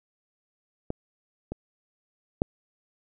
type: clicks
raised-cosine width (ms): 2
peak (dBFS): -16 / -19 / -9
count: 3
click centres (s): 0.904 / 1.52 / 2.419
effects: none